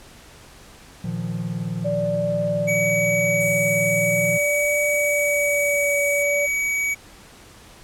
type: chord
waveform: triangle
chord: Bb suspended fourth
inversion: none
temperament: equal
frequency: 116.54 / 155.56 / 174.61 Hz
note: Bb2 / Eb3 / F3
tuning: 0 / 0 / 0 cents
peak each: -28 / -28 / -25 dBFS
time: 1.04-4.38 s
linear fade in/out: 5 ms
type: tone with vibrato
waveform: sine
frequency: 580 Hz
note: D5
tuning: 22 cents flat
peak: -21 dBFS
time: 1.84-6.47 s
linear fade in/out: 20 ms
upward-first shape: triangle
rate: 0.42 Hz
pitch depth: 24 cents each way
type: tone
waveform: square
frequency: 2267 Hz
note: C#7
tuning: 38 cents sharp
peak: -21 dBFS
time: 2.67-6.95 s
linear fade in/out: 20 ms
type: high-pass noise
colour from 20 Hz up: white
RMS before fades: -31 dBFS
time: 3.4-6.23 s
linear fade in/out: 5 ms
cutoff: 7300 Hz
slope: 96 dB/octave
effects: pink hiss -46 dBFS RMS until 7.83 s + low-pass 11000 Hz 12 dB/octave